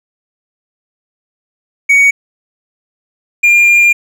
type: tone pair in turn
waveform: triangle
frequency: 2242 / 2402 Hz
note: C#7 / D7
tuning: +19 / +38 cents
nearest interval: minor second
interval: 119 cents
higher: second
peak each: -3 dBFS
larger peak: neither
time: 1.89-2.11 / 3.43-3.93 s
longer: second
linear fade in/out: 10 ms
effects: none